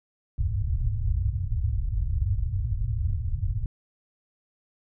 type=low-pass noise; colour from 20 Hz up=white; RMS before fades=-26 dBFS; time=0.38-3.66 s; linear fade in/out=2 ms; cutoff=110 Hz; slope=48 dB/octave; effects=none